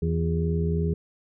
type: harmonic tone with a mistuned harmonic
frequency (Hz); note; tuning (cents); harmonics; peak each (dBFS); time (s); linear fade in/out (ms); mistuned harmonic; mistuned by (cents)
82.5; E2; +2; 1 / 2 / 3 / 4 / 5; -26 / -25 / -39 / -39 / -30; 0.02-0.94; 5; 4; +100
effects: none